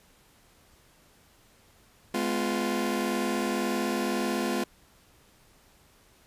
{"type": "chord", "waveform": "sawtooth", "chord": "F diminished", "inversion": "first", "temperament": "just", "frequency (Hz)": [209.5, 251.4, 349.2], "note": ["Ab3", "Cb4", "F4"], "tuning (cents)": [15, 31, 0], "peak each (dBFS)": -27, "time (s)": [2.14, 4.64], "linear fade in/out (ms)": 5, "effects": ["pink hiss -60 dBFS RMS until 6.26 s", "resampled to 32000 Hz"]}